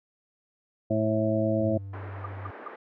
harmonic tone, 109 Hz, A2, 16 cents flat, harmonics 1 / 2 / 3 / 5 / 6, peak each -29 / -29 / -29 / -29 / -29 dBFS, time 0.9-1.78 s, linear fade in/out 10 ms
triangle tone with pitch glide, 98.2 to 97.35 Hz, G2 to G2, +4 to -12 cents, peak -34 dBFS, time 1.6-2.51 s, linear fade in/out 10 ms, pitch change -16 cents, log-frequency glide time 1.81-2.16 s
pink band-pass noise, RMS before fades -44 dBFS, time 1.93-2.76 s, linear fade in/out 5 ms, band 310 to 1800 Hz, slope 24 dB/octave
sine tone bursts, 1197 Hz, D6, 33 cents sharp, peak -32 dBFS, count 3, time 2.24-2.68 s, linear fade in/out 5 ms, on 20 ms, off 190 ms
effects none

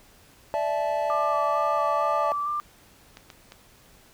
triangle chord, D suspended second, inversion none, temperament equal with one note detuned, 587.3 / 659.3 / 866.9 Hz, D5 / E5 / A5, 0 / 0 / -26 cents, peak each -26 dBFS, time 0.54-2.32 s, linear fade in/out 0 ms
sine tone with vibrato, 1176 Hz, D6, 2 cents sharp, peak -25 dBFS, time 1.1-2.6 s, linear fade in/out 0 ms, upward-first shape square, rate 2.2 Hz, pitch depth 18 cents each way
clicks, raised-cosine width 0.2 ms, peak -25 dBFS, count 3, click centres 3.171 / 3.302 / 3.521 s
effects pink hiss -55 dBFS RMS until 4.13 s

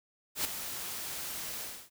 white noise with ADSR envelope, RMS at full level -29 dBFS, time 0.35-1.9 s, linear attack 99 ms, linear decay 5 ms, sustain -10 dB, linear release 300 ms, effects none

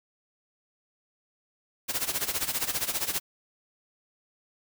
white noise with tremolo, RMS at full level -27 dBFS, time 1.88-3.2 s, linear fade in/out 20 ms, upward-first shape sine, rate 15 Hz, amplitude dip 80%, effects none

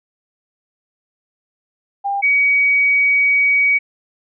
sine tone pair in turn, 799 / 2260 Hz, G5 / C#7, +33 / +33 cents, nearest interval octave + tritone, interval 1800 cents, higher second, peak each -17 / -11 dBFS, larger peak second, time 2.04-2.22 / 2.22-3.79 s, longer second, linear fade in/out 20 ms, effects none

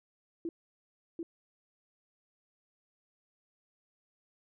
sine tone with echo, 333.6 Hz, E4, 21 cents sharp, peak -33 dBFS, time 0.45-0.49 s, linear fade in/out 2 ms, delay 740 ms, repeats 1, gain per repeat -2 dB, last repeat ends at 1.23 s, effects none

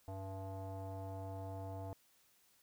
square tone with low-pass filter, 96.3 Hz, G2, 30 cents flat, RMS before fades -45 dBFS, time 0.08-1.93 s, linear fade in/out 0 ms, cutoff 760 Hz, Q 7, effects white hiss -71 dBFS RMS until 2.62 s

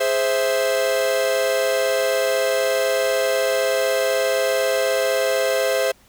45% pulse chord, Ab augmented, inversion none, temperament equal, 415.3 / 523.3 / 659.3 Hz, Ab4 / C5 / E5, 0 / 0 / 0 cents, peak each -26 / -20 / -23 dBFS, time 0-5.92 s, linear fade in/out 10 ms, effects pink hiss -54 dBFS RMS until 6.08 s

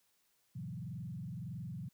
sine tone with frequency modulation, 146.6 Hz, D3, 3 cents flat, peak -40 dBFS, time 0.55-1.89 s, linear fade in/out 10 ms, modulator 21.7 Hz, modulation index 1.8, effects white hiss -75 dBFS RMS until 1.93 s

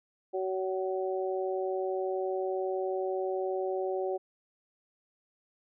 harmonic tone, 188.3 Hz, F#3, 31 cents sharp, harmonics 2 / 3 / 4, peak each -31 / -35 / -37 dBFS, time 0.33-4.18 s, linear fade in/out 20 ms, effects none

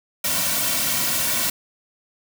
white noise with comb filter, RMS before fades -22 dBFS, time 0.24-1.5 s, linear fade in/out 5 ms, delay 2.4 ms, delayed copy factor -0.75, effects none

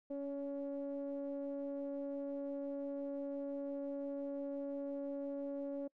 triangle ring-modulated tone, 141.3 Hz, C#3, 34 cents sharp, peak -33 dBFS, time 0.1-5.88 s, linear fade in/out 10 ms, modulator 421 Hz, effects noise-tail reverb RT60 0.1 s tail -25 dB re dry + tanh soft clip ceiling -29 dBFS

